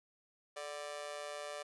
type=tone with amplitude modulation; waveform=sawtooth; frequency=587.3 Hz; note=D5; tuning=in tune; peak=-34 dBFS; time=0.56-1.63 s; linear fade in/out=10 ms; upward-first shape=sine; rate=153 Hz; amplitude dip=90%; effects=resampled to 24000 Hz

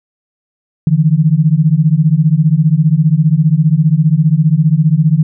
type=beating tone pair; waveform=sine; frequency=148.8 / 163.8 Hz; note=D3 / E3; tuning=+23 / -11 cents; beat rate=15 Hz; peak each=-10 dBFS; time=0.87-5.23 s; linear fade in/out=2 ms; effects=none

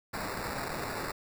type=noise with sample-and-hold; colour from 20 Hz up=blue; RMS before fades=-36 dBFS; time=0.13-1.12 s; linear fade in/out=10 ms; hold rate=3150 Hz; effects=none

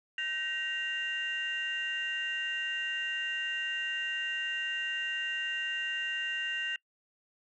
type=tone cluster; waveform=sine; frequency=1541 / 1886 / 2790 Hz; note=G6 / A#6 / F7; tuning=-30 / +20 / -2 cents; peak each=-38 / -35 / -33 dBFS; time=0.18-6.76 s; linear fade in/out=2 ms; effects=noise-tail reverb RT60 0.1 s tail -26 dB re dry + tanh soft clip ceiling -25 dBFS

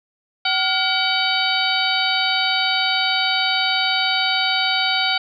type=harmonic tone with a mistuned harmonic; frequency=760 Hz; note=F#5; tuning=46 cents sharp; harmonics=1 / 2 / 3 / 4 / 5 / 6; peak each=-24 / -24 / -24 / -24 / -24 / -24 dBFS; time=0.45-5.18 s; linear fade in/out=5 ms; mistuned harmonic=2; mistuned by=-110 cents; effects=none

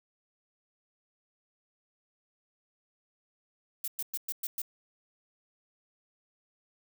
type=noise bursts; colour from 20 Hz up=violet; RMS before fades=-34 dBFS; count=6; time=3.84-4.618 s; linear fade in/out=2 ms; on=38 ms; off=110 ms; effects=none

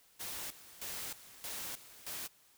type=noise with tremolo; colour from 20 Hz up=white; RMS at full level=-42 dBFS; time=0.19-2.28 s; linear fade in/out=20 ms; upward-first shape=square; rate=1.6 Hz; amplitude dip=80%; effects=white hiss -66 dBFS RMS until 2.57 s

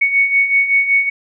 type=beating tone pair; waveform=sine; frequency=2220 / 2225.3 Hz; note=C#7 / C#7; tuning=+2 / +6 cents; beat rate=5.3 Hz; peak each=-18 / -12 dBFS; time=0.01-1.1 s; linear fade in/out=10 ms; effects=none

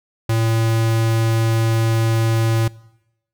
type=tone; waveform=square; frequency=113.1 Hz; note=A2; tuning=48 cents sharp; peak=-16 dBFS; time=0.29-2.68 s; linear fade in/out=5 ms; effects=noise-tail reverb RT60 0.9 s tail -22 dB re dry

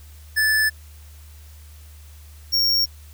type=tone pair in turn; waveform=square; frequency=1742 / 5531 Hz; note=A6 / F8; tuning=-18 / -18 cents; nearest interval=octave + minor sixth; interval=2000 cents; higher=second; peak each=-17 dBFS; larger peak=neither; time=0.36-0.7 / 2.52-2.86 s; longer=neither; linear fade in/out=20 ms; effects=added 75 Hz sine -41 dBFS peak until 3.13 s + white hiss -52 dBFS RMS until 3.13 s

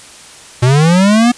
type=linear sweep; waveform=square; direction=up; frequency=119.2 to 246.9 Hz; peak=-7 dBFS; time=0.62-1.32 s; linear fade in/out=10 ms; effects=white hiss -36 dBFS RMS until 1.37 s + resampled to 22050 Hz

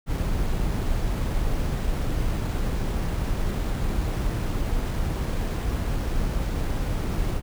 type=noise with sample-and-hold; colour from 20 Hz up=brown; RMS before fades=-25 dBFS; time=0.06-7.42 s; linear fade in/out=50 ms; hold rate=11025 Hz; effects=none

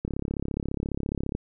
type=click train; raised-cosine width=3 ms; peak=-16 dBFS; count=46; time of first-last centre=0.05-1.351 s; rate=34.6 Hz; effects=none

